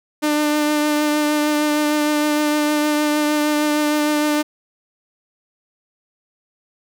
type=tone with vibrato; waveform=sawtooth; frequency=299.3 Hz; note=D4; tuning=33 cents sharp; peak=-12 dBFS; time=0.22-4.43 s; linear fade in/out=20 ms; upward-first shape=triangle; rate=6.5 Hz; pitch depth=18 cents each way; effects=none